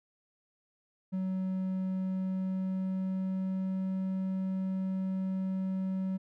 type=tone with pitch glide; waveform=triangle; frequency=187.7 to 189.22 Hz; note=F#3 to F#3; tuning=+25 to +39 cents; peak=-28 dBFS; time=1.12-6.18 s; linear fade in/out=20 ms; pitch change=+14 cents; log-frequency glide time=1.82-3.93 s; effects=none